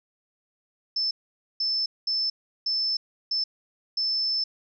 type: tone bursts at uneven times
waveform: sine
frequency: 5274 Hz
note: E8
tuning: in tune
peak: -23 dBFS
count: 6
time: 0.96-1.11 / 1.6-1.86 / 2.07-2.3 / 2.66-2.97 / 3.31-3.44 / 3.97-4.44 s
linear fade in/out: 5 ms
effects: none